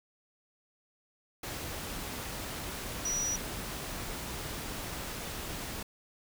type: tone in noise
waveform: sine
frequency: 5830 Hz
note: F#8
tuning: 26 cents flat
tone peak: -30 dBFS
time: 3.05-3.36 s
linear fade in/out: 5 ms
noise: pink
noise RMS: -39 dBFS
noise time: 1.43-5.83 s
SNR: +6 dB
effects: none